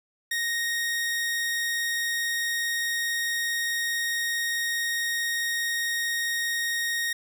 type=tone; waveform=sawtooth; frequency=1864.7 Hz; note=A#6; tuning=in tune; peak=-22 dBFS; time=0.31-7.13 s; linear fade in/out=5 ms; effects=none